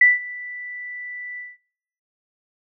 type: tone with ADSR envelope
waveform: sine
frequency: 1975.5 Hz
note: B6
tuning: in tune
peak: -8 dBFS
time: 0.01-1.57 s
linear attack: 5 ms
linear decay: 170 ms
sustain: -23 dB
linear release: 190 ms
effects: noise-tail reverb RT60 0.7 s tail -23 dB re dry